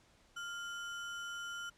sine tone with sample-and-hold, 1396.9 Hz, F6, in tune, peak -40 dBFS, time 0.36-1.7 s, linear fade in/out 10 ms, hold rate 4410 Hz, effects pink hiss -67 dBFS RMS until 1.77 s + low-pass 8000 Hz 12 dB/octave

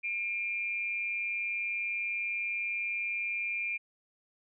sine tone with amplitude modulation, 2390 Hz, D7, 30 cents sharp, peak -28 dBFS, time 0.03-3.78 s, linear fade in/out 20 ms, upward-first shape sine, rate 200 Hz, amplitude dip 60%, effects none

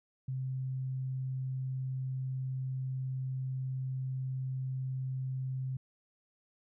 sine tone, 130.81 Hz, C3, in tune, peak -33 dBFS, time 0.28-5.77 s, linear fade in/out 5 ms, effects none

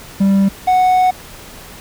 triangle tone pair in turn, 196 / 738.2 Hz, G3 / F#5, 0 / -4 cents, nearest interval octave + major seventh, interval 2296 cents, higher second, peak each -7 dBFS, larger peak neither, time 0.2-0.49 / 0.67-1.11 s, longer second, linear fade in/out 10 ms, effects pink hiss -36 dBFS RMS until 1.8 s

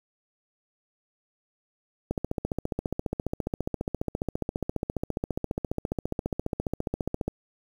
click train, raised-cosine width 2 ms, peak -14 dBFS, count 77, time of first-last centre 2.11-7.28 s, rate 14.7 Hz, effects 8-bit

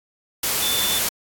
sine tone in noise, 3520 Hz, A7, in tune, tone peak -23 dBFS, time 0.62-0.99 s, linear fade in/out 5 ms, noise white, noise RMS -22 dBFS, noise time 0.43-1.09 s, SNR -4 dB, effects AAC 64 kbps

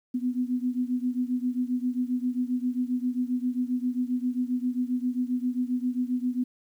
sine beating tone pair, 246.9 / 254.4 Hz, B3 / C4, 0 / -48 cents, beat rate 7.5 Hz, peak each -27 / -29 dBFS, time 0.14-6.44 s, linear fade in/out 10 ms, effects 10-bit

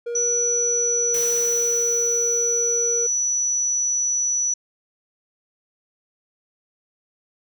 triangle tone with pitch glide, 473.7 to 468.5 Hz, A#4 to A#4, +28 to +9 cents, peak -23 dBFS, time 0.06-3.07 s, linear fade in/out 10 ms, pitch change -19 cents, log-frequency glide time 0.46-1.92 s
sine tone, 5920 Hz, F#8, in tune, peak -19 dBFS, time 0.15-4.54 s, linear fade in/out 5 ms
white noise with exponential decay, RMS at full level -32 dBFS, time 1.14-3.95 s, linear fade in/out 2 ms, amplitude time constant 610 ms
effects none

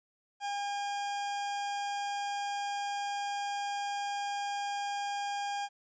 40% pulse tone, 809 Hz, G#5, 46 cents flat, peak -32 dBFS, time 0.4-5.69 s, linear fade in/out 50 ms, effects resampled to 16000 Hz + 12-bit

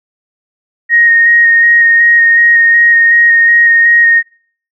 sine tone with vibrato, 1864.7 Hz, A#6, in tune, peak -4 dBFS, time 0.89-4.23 s, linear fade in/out 50 ms, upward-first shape square, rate 2.7 Hz, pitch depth 11 cents each way, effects noise-tail reverb RT60 0.5 s tail -23 dB re dry

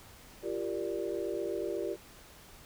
sine chord, G minor seventh, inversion third, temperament equal with one note detuned, 343.8 / 392 / 466.2 / 587.3 Hz, F4 / G4 / Bb4 / D5, -27 / 0 / 0 / 0 cents, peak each -37 / -36 / -39 / -39 dBFS, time 0.42-1.97 s, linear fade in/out 50 ms, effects pink hiss -54 dBFS RMS until 2.65 s

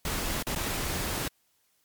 pink noise with dropouts, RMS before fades -31 dBFS, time 0.05-1.28 s, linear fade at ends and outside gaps 2 ms, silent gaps 0.426-0.468 / 0.549-0.559 s, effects white hiss -70 dBFS RMS until 1.84 s + MP3 96 kbps

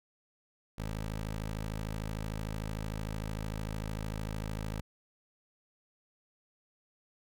15% pulse tone, 53.3 Hz, G#1, 46 cents sharp, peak -29 dBFS, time 0.78-4.81 s, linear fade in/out 5 ms, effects none

